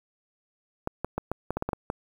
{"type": "clicks", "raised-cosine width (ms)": 1, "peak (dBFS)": -14, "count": 10, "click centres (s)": [0.874, 1.046, 1.18, 1.316, 1.506, 1.57, 1.624, 1.69, 1.732, 1.901], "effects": ["8-bit"]}